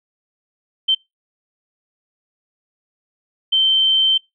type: tone bursts at uneven times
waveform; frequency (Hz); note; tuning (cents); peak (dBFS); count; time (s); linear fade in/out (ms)
sine; 3109; G7; -15; -12; 2; 0.88-0.95 / 3.52-4.18; 10
effects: noise-tail reverb RT60 0.2 s tail -25 dB re dry